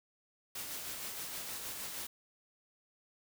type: noise with tremolo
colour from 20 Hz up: white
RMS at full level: -41 dBFS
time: 0.55-2.07 s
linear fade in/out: 5 ms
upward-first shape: sine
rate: 6.4 Hz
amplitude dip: 30%
effects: none